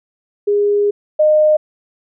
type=tone pair in turn; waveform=sine; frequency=410 / 612.4 Hz; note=G#4 / D#5; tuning=-22 / -28 cents; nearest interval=perfect fifth; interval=694 cents; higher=second; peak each=-11 / -8 dBFS; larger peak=second; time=0.47-0.91 / 1.19-1.57 s; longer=first; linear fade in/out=10 ms; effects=none